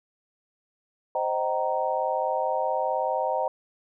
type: chord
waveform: sine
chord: C minor seventh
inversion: none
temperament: equal with one note detuned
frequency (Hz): 523.3 / 622.3 / 767 / 932.3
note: C5 / Eb5 / G5 / Bb5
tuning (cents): 0 / 0 / -38 / 0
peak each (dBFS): -29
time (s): 1.15-3.48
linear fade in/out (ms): 2
effects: none